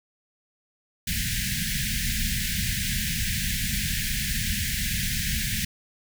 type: band-stop noise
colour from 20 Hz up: pink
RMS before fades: -27 dBFS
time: 1.07-5.65 s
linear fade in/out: 5 ms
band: 230 to 1600 Hz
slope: 96 dB/octave
effects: none